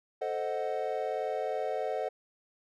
triangle chord, A diminished seventh, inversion none, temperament equal, 440 / 523.3 / 622.3 / 740 Hz, A4 / C5 / Eb5 / Gb5, 0 / 0 / 0 / 0 cents, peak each -34 dBFS, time 0.21-2.09 s, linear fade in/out 10 ms, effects none

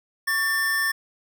square tone pair together, 1126 / 1787.4 Hz, C#6 / A6, +27 / +27 cents, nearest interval minor sixth, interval 800 cents, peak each -33 / -22 dBFS, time 0.27-0.92 s, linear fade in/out 10 ms, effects none

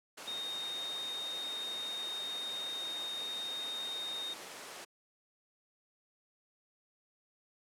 sine tone in noise, 3700 Hz, A#7, 14 cents flat, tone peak -37 dBFS, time 0.27-4.34 s, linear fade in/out 10 ms, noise pink, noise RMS -45 dBFS, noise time 0.17-4.85 s, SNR +5 dB, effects high-pass 400 Hz 12 dB/octave + low-pass 11000 Hz 12 dB/octave

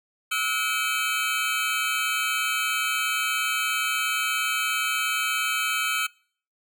square tone cluster, 1304 / 1441 / 2313 / 2563 / 3091 Hz, E6 / F#6 / D7 / E7 / G7, -19 / -46 / -27 / -49 / -25 cents, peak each -31 dBFS, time 0.31-6.07 s, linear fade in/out 10 ms, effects noise-tail reverb RT60 0.5 s tail -25 dB re dry

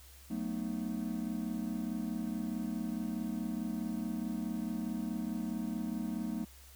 triangle chord, B dominant seventh, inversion second, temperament just, 185.21 / 222.2 / 246.9 / 308.7 Hz, F#3 / A3 / B3 / D#4, +2 / +17 / 0 / -14 cents, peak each -39 / -35 / -39 / -40 dBFS, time 0.3-6.45 s, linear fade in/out 10 ms, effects added 67 Hz sine -55 dBFS peak until 6.75 s + white hiss -58 dBFS RMS until 6.75 s

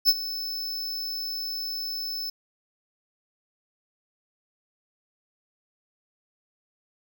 square tone with ADSR envelope, 5260 Hz, E8, 5 cents flat, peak -14 dBFS, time 0.05-2.3 s, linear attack 39 ms, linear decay 43 ms, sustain -16 dB, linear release 5 ms, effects none

